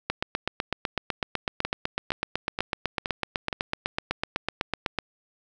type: two click trains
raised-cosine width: 0.3 ms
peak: -9 / -12 dBFS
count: 40 / 5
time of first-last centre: 0.1-4.987 / 1.65-3.528 s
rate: 7.98 / 2.13 Hz
effects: none